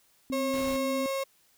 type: tone with vibrato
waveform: sine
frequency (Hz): 261.6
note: C4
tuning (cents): 0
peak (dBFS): -30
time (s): 0.3-1.06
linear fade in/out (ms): 0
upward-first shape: sine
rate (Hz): 14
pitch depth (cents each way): 10
type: tone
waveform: 35% pulse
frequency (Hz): 542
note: C#5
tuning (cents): -39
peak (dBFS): -27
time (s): 0.32-1.24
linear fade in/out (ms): 10
type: noise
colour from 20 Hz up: pink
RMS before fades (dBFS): -42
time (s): 0.53-0.77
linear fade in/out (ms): 10
effects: white hiss -65 dBFS RMS until 1.57 s